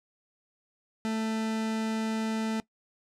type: tone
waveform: 40% pulse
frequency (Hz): 221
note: A3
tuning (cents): +8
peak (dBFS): -27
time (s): 1.05-2.6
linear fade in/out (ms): 0
effects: noise-tail reverb RT60 0.1 s tail -20 dB re dry + low-pass 8000 Hz 12 dB/octave